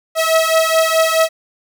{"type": "beating tone pair", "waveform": "sawtooth", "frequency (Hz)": [644, 648.7], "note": ["E5", "E5"], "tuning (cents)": [-41, -28], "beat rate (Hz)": 4.7, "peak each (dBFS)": -11, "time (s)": [0.15, 1.29], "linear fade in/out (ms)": 50, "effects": []}